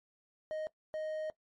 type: tone bursts at uneven times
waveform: triangle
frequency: 622.3 Hz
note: D#5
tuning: in tune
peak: -33 dBFS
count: 2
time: 0.51-0.67 / 0.94-1.3 s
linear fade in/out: 0 ms
effects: noise-tail reverb RT60 0.1 s tail -18 dB re dry + MP3 48 kbps